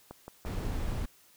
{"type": "click train", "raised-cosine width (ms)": 1, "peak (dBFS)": -28, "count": 3, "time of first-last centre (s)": [0.11, 0.451], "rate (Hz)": 5.87}
{"type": "noise", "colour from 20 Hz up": "brown", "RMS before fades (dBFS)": -33, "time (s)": [0.45, 1.06], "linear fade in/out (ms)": 10}
{"effects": ["white hiss -61 dBFS RMS until 1.36 s"]}